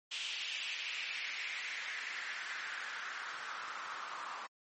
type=noise with band-pass filter sweep; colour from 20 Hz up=white; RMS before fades=-42 dBFS; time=0.11-4.47 s; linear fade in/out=10 ms; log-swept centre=3000 to 1100 Hz; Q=3.4; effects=MP3 32 kbps